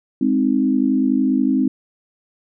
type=chord; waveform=sine; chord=Ab major; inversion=none; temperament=equal with one note detuned; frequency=207.7 / 261.6 / 312.2 Hz; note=Ab3 / C4 / Eb4; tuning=0 / 0 / +6 cents; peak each=-21 / -16 / -21 dBFS; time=0.21-1.68 s; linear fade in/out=5 ms; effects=none